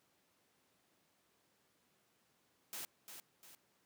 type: noise with echo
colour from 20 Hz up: white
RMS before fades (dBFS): -45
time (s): 2.73-2.85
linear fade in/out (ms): 0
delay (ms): 350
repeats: 2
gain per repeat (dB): -7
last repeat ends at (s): 3.55
effects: pink hiss -75 dBFS RMS until 3.85 s + high-pass 150 Hz 12 dB/octave